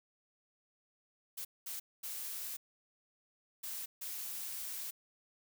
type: noise bursts at uneven times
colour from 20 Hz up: blue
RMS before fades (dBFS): -42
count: 5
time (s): 1.37-1.45 / 1.66-1.8 / 2.03-2.57 / 3.63-3.86 / 4.01-4.91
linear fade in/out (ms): 10
effects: none